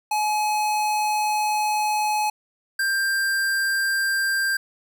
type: tone pair in turn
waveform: square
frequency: 848 / 1584.7 Hz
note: G#5 / G6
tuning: +36 / +18 cents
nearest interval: major seventh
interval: 1082 cents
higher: second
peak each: -21 dBFS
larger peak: neither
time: 0.11-2.3 / 2.79-4.57 s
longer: first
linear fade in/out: 5 ms
effects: none